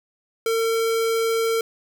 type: tone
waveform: square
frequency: 453.5 Hz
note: A#4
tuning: 48 cents flat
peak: -20 dBFS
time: 0.46-1.61 s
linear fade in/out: 2 ms
effects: none